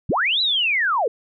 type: linear two-way sweep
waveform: sine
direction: up then down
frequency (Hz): 56.4 to 4026 to 404.5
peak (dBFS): -17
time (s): 0.09-1.08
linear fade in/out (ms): 5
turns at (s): 0.41
effects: none